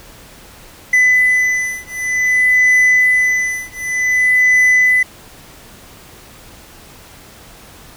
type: beating tone pair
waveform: triangle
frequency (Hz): 2003 / 2003.54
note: B6 / B6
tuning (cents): +24 / +24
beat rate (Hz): 0.54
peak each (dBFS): -12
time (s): 0.93-5.03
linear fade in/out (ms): 5
effects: pink hiss -40 dBFS RMS until 7.96 s